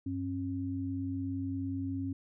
sine tone pair together, 96.1 / 271.1 Hz, G2 / C#4, -34 / -38 cents, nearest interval octave + tritone, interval 1796 cents, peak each -37 / -34 dBFS, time 0.06-2.13 s, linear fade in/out 5 ms, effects none

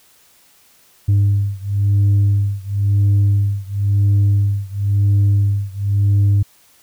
sine beating tone pair, 100.3 / 101.27 Hz, G2 / G#2, +40 / -43 cents, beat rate 0.97 Hz, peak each -13 / -14 dBFS, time 1.08-6.43 s, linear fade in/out 10 ms, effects tanh soft clip ceiling -9 dBFS + white hiss -52 dBFS RMS until 6.82 s

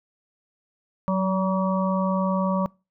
harmonic tone with a mistuned harmonic, 190.4 Hz, F#3, 50 cents sharp, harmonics 1 / 3 / 5 / 6, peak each -22 / -27 / -29 / -30 dBFS, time 1.08-2.66 s, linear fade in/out 0 ms, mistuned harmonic 1, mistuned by -28 cents, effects noise-tail reverb RT60 0.3 s tail -25 dB re dry

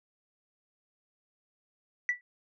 sine tone with exponential decay, 1962 Hz, B6, 12 cents flat, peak -20 dBFS, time 2.09-2.21 s, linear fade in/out 1 ms, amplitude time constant 24 ms, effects tanh soft clip ceiling -20 dBFS

